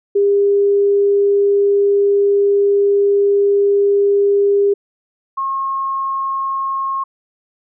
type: tone pair in turn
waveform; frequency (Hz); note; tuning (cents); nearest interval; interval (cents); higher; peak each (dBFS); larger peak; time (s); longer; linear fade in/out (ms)
sine; 402.5 / 1081.1; G4 / C#6; +46 / -44; octave + perfect fourth; 1710; second; -10 / -17; first; 0.15-4.74 / 5.37-7.04; first; 10
effects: none